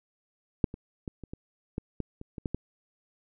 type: clicks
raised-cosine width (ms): 3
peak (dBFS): -9 / -26 / -22 / -28 / -25 / -18 / -18 / -28 / -25 / -17 / -17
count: 11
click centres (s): 0.642 / 0.741 / 1.078 / 1.237 / 1.335 / 1.781 / 2.003 / 2.214 / 2.382 / 2.458 / 2.546
effects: none